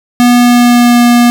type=tone with pitch glide; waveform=square; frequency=243.3 to 240 Hz; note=B3 to B3; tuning=-26 to -49 cents; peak=-4 dBFS; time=0.2-1.3 s; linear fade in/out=0 ms; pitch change=-23 cents; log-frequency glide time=0.36-1.03 s; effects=none

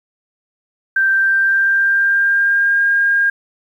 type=tone with pitch glide; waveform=sine; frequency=1568 to 1614.9 Hz; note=G6 to G#6; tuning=0 to -49 cents; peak=-11 dBFS; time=0.96-3.3 s; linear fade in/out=5 ms; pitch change=+51 cents; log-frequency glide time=1.11-2.84 s; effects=8-bit

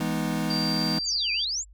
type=chord; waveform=square; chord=E major seventh; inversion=none; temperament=equal; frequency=164.81 / 207.7 / 246.9 / 311.1 Hz; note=E3 / G#3 / B3 / D#4; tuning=0 / 0 / 0 / 0 cents; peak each=-31 / -31 / -32 / -33 dBFS; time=0-0.99 s; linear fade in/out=5 ms
type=tone; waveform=sine; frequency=4699 Hz; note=D8; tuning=in tune; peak=-27 dBFS; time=0.5-1.45 s; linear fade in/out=5 ms
type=exponential two-way sweep; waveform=sine; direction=down then up; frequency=7760 to 2346 to 7760 Hz; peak=-26 dBFS; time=1.04-1.65 s; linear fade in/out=50 ms; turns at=1.32 s
effects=added 50 Hz sine -48 dBFS peak until 1.73 s

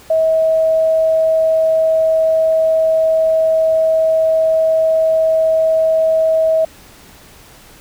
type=tone; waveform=sine; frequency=642 Hz; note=E5; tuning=46 cents flat; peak=-10 dBFS; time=0.1-6.65 s; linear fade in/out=5 ms; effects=pink hiss -42 dBFS RMS until 7.8 s

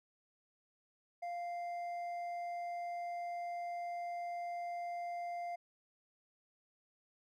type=tone with hard clipping; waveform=triangle; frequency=697 Hz; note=F5; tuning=4 cents flat; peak=-40 dBFS; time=1.22-5.56 s; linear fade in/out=10 ms; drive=8 dB; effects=none

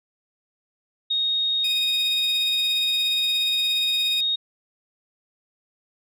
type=tone; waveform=sine; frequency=3729 Hz; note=A#7; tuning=in tune; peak=-20 dBFS; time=1.1-4.36 s; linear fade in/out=10 ms
type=tone with tremolo; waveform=sawtooth; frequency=2489 Hz; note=D#7; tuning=in tune; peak=-24 dBFS; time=1.64-4.21 s; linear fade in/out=5 ms; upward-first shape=triangle; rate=17 Hz; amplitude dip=55%
effects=none

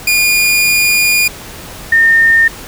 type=tone pair in turn; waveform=sawtooth / sine; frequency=2430 / 1820.4 Hz; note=D#7 / A#6; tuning=-42 / -42 cents; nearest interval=perfect fourth; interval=500 cents; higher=first; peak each=-5 dBFS; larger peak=neither; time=0.07-1.28 / 1.92-2.48 s; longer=first; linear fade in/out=5 ms; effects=pink hiss -30 dBFS RMS until 2.67 s

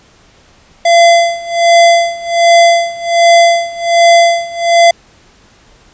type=tone with tremolo; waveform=square; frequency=682 Hz; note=F5; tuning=41 cents flat; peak=-3 dBFS; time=0.85-4.91 s; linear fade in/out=5 ms; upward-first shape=sine; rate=1.3 Hz; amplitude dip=90%; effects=pink hiss -45 dBFS RMS until 5.93 s + resampled to 16000 Hz

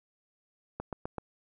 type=click train; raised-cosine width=1 ms; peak=-21 dBFS; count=4; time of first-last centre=0.8-1.183 s; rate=7.84 Hz; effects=none

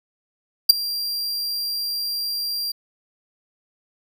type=tone with ADSR envelope; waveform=45% pulse; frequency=4751 Hz; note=D8; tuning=19 cents sharp; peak=-3 dBFS; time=0.69-2.72 s; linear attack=10 ms; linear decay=12 ms; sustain=-20 dB; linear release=8 ms; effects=none

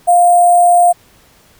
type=tone with sample-and-hold; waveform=sine; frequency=702 Hz; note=F5; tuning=9 cents sharp; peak=-5 dBFS; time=0.07-0.93 s; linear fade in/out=20 ms; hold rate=8820 Hz; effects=pink hiss -48 dBFS RMS until 1.59 s

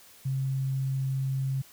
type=tone; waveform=sine; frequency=133.9 Hz; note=C3; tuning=40 cents sharp; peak=-26 dBFS; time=0.25-1.62 s; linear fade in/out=10 ms; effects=white hiss -54 dBFS RMS until 1.72 s

